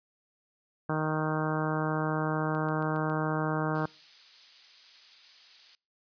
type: harmonic tone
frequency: 155.56 Hz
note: D#3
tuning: in tune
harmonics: 1 / 2 / 3 / 4 / 5 / 6 / 7 / 8 / 9 / 10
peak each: -31 / -34 / -36 / -37 / -38 / -39 / -39 / -40 / -41 / -41 dBFS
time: 0.89-3.86 s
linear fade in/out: 5 ms
type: click train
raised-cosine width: 0.2 ms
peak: -35 dBFS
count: 5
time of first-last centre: 2.55-3.099 s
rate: 7.29 Hz
type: noise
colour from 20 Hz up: violet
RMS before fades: -40 dBFS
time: 3.75-5.75 s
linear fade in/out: 0 ms
effects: noise-tail reverb RT60 0.4 s tail -26 dB re dry + resampled to 11025 Hz